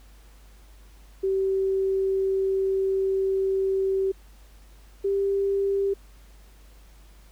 sine tone pair in turn, 385.1 / 395 Hz, G4 / G4, -31 / +13 cents, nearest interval unison, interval 44 cents, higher second, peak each -21 dBFS, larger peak neither, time 1.23-4.12 / 5.04-5.94 s, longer first, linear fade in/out 10 ms, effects added 50 Hz sine -48 dBFS peak until 7.31 s + pink hiss -58 dBFS RMS until 7.31 s

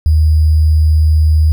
sine tone with sample-and-hold, 77.78 Hz, D#2, in tune, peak -6 dBFS, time 0.06-1.52 s, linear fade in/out 0 ms, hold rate 4900 Hz, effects none

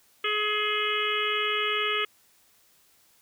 harmonic tone with a mistuned harmonic, 422.2 Hz, G#4, 29 cents sharp, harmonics 1 / 3 / 4 / 5 / 6 / 7 / 8, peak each -32 / -30 / -36 / -31 / -33 / -31 / -35 dBFS, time 0.24-2.05 s, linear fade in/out 5 ms, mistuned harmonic 8, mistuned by -34 cents, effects white hiss -62 dBFS RMS until 3.21 s

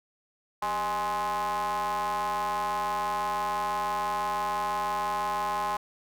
square ring-modulated tone, 109 Hz, A2, 16 cents flat, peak -25 dBFS, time 0.62-5.77 s, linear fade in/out 5 ms, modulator 938 Hz, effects none

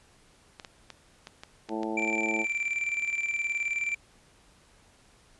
clicks, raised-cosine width 0.2 ms, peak -24 dBFS, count 7, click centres 0.598 / 0.648 / 0.903 / 1.271 / 1.435 / 1.692 / 1.832 s
harmonic tone, 110 Hz, A2, in tune, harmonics 2 / 3 / 4 / 5 / 6 / 7 / 8, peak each -36 / -33 / -38 / -40 / -41 / -41 / -38 dBFS, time 1.68-2.46 s, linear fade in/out 50 ms
triangle tone with tremolo, 2349 Hz, D7, in tune, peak -24 dBFS, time 1.97-3.95 s, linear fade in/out 5 ms, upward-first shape square, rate 19 Hz, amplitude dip 55%
effects pink hiss -60 dBFS RMS until 5.39 s + resampled to 24000 Hz

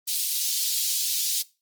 pink high-pass noise, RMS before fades -26 dBFS, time 0.07-1.43 s, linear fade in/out 20 ms, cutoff 3800 Hz, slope 24 dB/octave, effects noise-tail reverb RT60 0.3 s tail -21 dB re dry + Opus 24 kbps

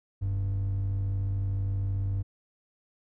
triangle tone pair together, 44.7 / 98 Hz, F1 / G2, +41 / 0 cents, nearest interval octave + major second, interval 1359 cents, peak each -31 / -24 dBFS, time 0.21-2.23 s, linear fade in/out 20 ms, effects tanh soft clip ceiling -21 dBFS

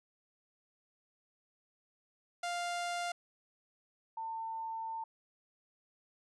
sawtooth / sine tone pair in turn, 699 / 898.5 Hz, F5 / A5, +1 / +36 cents, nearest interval major third, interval 435 cents, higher second, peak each -31 / -37 dBFS, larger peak first, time 2.43-3.12 / 4.17-5.04 s, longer second, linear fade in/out 5 ms, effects resampled to 22050 Hz

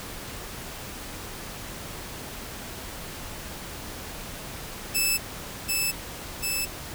10% pulse tone with echo, 2627 Hz, E7, 7 cents flat, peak -13 dBFS, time 4.94-5.18 s, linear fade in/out 20 ms, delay 740 ms, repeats 2, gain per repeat -2 dB, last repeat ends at 6.66 s, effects pink hiss -38 dBFS RMS until 6.94 s

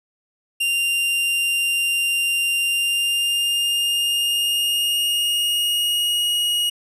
45% pulse tone with pitch glide, 2786 to 2884 Hz, F7 to F#7, -5 to -45 cents, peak -18 dBFS, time 0.6-6.7 s, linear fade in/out 10 ms, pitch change +60 cents, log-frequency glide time 2.6-6.3 s, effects resampled to 32000 Hz

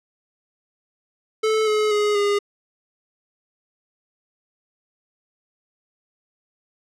square tone with pitch steps, 436.5 / 426.8 / 417.3 / 408 Hz, A4 / G#4 / G#4 / G#4, -14 / +47 / +8 / -31 cents, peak -18 dBFS, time 1.43-2.39 s, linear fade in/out 10 ms, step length 240 ms, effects low-pass 7000 Hz 12 dB/octave

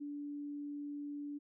sine tone, 289.8 Hz, D4, 23 cents flat, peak -40 dBFS, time 0-1.39 s, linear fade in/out 20 ms, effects none

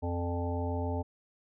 harmonic tone with a mistuned harmonic, 87.31 Hz, F2, in tune, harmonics 1 / 3 / 5 / 7 / 9 / 10, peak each -32 / -37 / -39 / -40 / -42 / -42 dBFS, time 0.02-1.03 s, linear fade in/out 20 ms, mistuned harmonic 7, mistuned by -30 cents, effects none

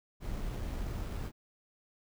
brown noise with sample-and-hold, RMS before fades -37 dBFS, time 0.2-1.32 s, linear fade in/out 50 ms, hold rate 6300 Hz, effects none

